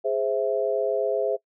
sine chord, Ab augmented, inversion none, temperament equal, 415.3 / 523.3 / 659.3 Hz, Ab4 / C5 / E5, 0 / 0 / 0 cents, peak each -26 dBFS, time 0.04-1.37 s, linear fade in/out 20 ms, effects noise-tail reverb RT60 0.1 s tail -23 dB re dry

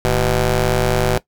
15% pulse ring-modulated tone, 119.3 Hz, A#2, 41 cents sharp, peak -5 dBFS, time 0.05-1.18 s, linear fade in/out 0 ms, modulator 263 Hz, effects noise-tail reverb RT60 0.1 s tail -17 dB re dry

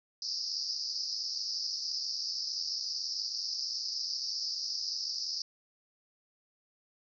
white band-pass noise, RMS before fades -36 dBFS, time 0.22-5.42 s, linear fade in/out 2 ms, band 4700 to 5400 Hz, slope 96 dB/octave, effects none

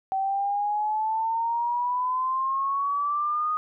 sine exponential sweep, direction up, 765 to 1244.5 Hz, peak -23 dBFS, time 0.12-3.57 s, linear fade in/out 0 ms, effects none

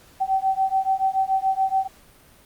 sine beating tone pair, 765 / 772 Hz, G5 / G5, -42 / -27 cents, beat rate 7 Hz, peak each -22 dBFS, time 0.2-1.88 s, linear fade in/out 20 ms, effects pink hiss -52 dBFS RMS until 2.45 s + Opus 48 kbps

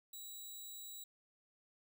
10% pulse tone, 3890 Hz, B7, 27 cents flat, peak -40 dBFS, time 0.13-1.04 s, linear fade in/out 5 ms, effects none

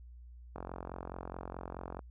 click train, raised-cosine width 1 ms, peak -27 dBFS, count 65, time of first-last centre 0.56-1.992 s, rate 44.7 Hz, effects added 60 Hz sine -49 dBFS peak until 2.1 s

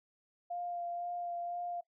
sine tone with vibrato, 698.5 Hz, F5, in tune, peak -36 dBFS, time 0.5-1.81 s, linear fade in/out 10 ms, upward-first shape sine, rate 2 Hz, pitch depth 14 cents each way, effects noise-tail reverb RT60 0.1 s tail -20 dB re dry

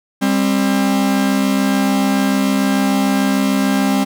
45% pulse tone pair together, 199.4 / 266.2 Hz, G3 / C4, +30 / +30 cents, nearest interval perfect fourth, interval 500 cents, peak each -16 dBFS, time 0.21-4.05 s, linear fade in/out 20 ms, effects none

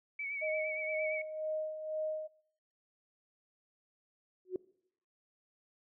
sine tone with vibrato, 2260 Hz, C#7, 33 cents sharp, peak -36 dBFS, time 0.19-1.22 s, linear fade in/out 5 ms, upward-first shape sine, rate 8.7 Hz, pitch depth 45 cents each way
sine tone with tremolo, 622.3 Hz, D#5, in tune, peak -32 dBFS, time 0.41-2.28 s, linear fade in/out 20 ms, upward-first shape sine, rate 2 Hz, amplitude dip 60%
sine tone with exponential growth, 368.5 Hz, F#4, 7 cents flat, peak -28 dBFS, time 4.45-4.56 s, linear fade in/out 2 ms, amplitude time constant 22 ms
effects noise-tail reverb RT60 0.7 s tail -22 dB re dry

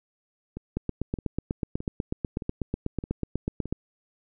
two click trains, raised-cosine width 3 ms, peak -22 / -14 dBFS, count 6 / 25, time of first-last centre 0.57-3.656 / 0.77-3.726 s, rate 1.62 / 8.12 Hz, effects none

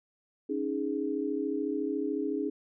sine chord, C# suspended second, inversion none, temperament equal, 277.2 / 311.1 / 415.3 Hz, C#4 / D#4 / G#4, 0 / 0 / 0 cents, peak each -33 dBFS, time 0.49-2.5 s, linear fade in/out 10 ms, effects none

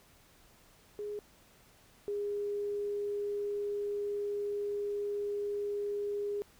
sine tone pair in turn, 415.3 / 409.3 Hz, G#4 / G#4, 0 / -25 cents, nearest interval unison, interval 25 cents, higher first, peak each -36 / -32 dBFS, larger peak second, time 0.99-1.19 / 2.08-6.42 s, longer second, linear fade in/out 0 ms, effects pink hiss -62 dBFS RMS until 6.59 s

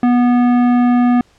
triangle tone with tanh clipping, 244.3 Hz, B3, 19 cents flat, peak -11 dBFS, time 0.03-1.21 s, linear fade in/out 2 ms, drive 18 dB, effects pink hiss -53 dBFS RMS until 1.38 s + low-pass 7000 Hz 12 dB/octave

